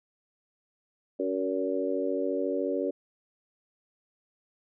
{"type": "harmonic tone with a mistuned harmonic", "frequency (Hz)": 93.9, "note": "F#2", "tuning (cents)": 26, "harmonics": [3, 4, 5, 6], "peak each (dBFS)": [-32, -32, -32, -32], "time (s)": [1.19, 2.91], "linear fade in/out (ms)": 10, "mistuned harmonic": 6, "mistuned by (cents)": 17, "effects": []}